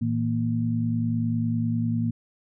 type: tone cluster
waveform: sine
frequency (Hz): 112.4 / 162.6 / 233.1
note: A2 / E3 / A#3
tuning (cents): +37 / -23 / 0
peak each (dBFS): -26 / -31 / -25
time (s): 0.01-2.11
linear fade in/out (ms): 10
effects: none